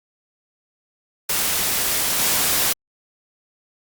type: noise with level steps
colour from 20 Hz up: white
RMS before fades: -21 / -19 dBFS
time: 1.29-2.73 s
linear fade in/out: 5 ms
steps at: 2.19 s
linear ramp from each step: 2 ms
effects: Opus 48 kbps